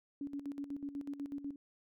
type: tone with tremolo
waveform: sine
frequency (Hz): 282.7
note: C#4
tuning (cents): +34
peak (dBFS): -37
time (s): 0.21-1.56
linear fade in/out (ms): 2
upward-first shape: square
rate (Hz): 8.1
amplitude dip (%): 70
effects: none